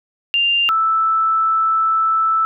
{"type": "tone pair in turn", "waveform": "sine", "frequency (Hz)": [2792, 1317.6], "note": ["F7", "E6"], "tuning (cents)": [-1, -1], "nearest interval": "octave + minor second", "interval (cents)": 1300, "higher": "first", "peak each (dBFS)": -13, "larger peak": "neither", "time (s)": [[0.34, 0.69], [0.69, 2.45]], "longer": "second", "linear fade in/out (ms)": 0, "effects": []}